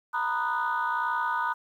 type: chord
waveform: sine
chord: B major seventh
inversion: third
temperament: just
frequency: 926 / 987.8 / 1234.7 / 1481.6 Hz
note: A#5 / B5 / D#6 / F#6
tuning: -12 / 0 / -14 / +2 cents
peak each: -30 dBFS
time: 0.13-1.54 s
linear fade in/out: 20 ms
effects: tanh soft clip ceiling -18 dBFS + 10-bit